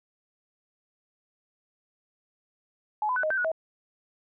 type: tone with pitch steps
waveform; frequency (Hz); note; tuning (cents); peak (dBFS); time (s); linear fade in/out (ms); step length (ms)
sine; 850 / 1006 / 1499 / 622 / 1557 / 1461 / 643; G#5 / B5 / F#6 / D#5 / G6 / F#6 / E5; +40 / +32 / +22 / -1 / -12 / -22 / -43; -24; 3.02-3.517; 2; 71
effects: none